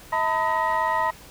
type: tone cluster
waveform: sine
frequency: 641 / 907 / 1003 / 1264 / 1900 Hz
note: E5 / A#5 / B5 / D#6 / A#6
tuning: -49 / -48 / +26 / +27 / +33 cents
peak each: -28 / -24 / -23 / -31 / -28 dBFS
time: 0.12-1.11 s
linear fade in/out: 10 ms
effects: tanh soft clip ceiling -14 dBFS + pink hiss -46 dBFS RMS until 1.3 s